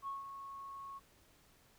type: tone with ADSR envelope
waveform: sine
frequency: 1100 Hz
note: C#6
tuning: 14 cents flat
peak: -37 dBFS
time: 0.02-1 s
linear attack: 53 ms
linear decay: 160 ms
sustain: -8 dB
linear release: 29 ms
effects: tanh soft clip ceiling -33 dBFS + pink hiss -67 dBFS RMS until 1.78 s